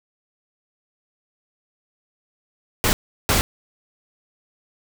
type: noise bursts at uneven times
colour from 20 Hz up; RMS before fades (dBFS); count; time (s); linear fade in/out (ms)
pink; -18; 2; 2.84-2.93 / 3.29-3.41; 0
effects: none